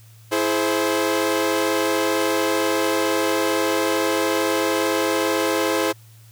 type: chord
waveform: sawtooth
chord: E augmented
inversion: none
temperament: equal with one note detuned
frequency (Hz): 329.6 / 423.1 / 523.3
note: E4 / G#4 / B#4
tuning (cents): 0 / +32 / 0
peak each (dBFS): -19 / -20 / -19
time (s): 0.31-5.93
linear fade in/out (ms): 20
effects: added 111 Hz sine -45 dBFS peak until 6.31 s + white hiss -54 dBFS RMS until 6.31 s